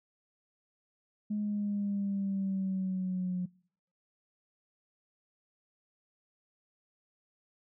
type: exponential sweep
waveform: sine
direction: down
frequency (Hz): 210.4 to 180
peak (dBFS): -29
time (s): 1.3-3.46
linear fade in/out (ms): 10
effects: noise-tail reverb RT60 0.6 s tail -25 dB re dry + tanh soft clip ceiling -25 dBFS